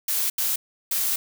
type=noise bursts at uneven times; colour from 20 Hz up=blue; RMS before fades=-24 dBFS; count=3; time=0.08-0.3 / 0.38-0.56 / 0.91-1.16 s; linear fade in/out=5 ms; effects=none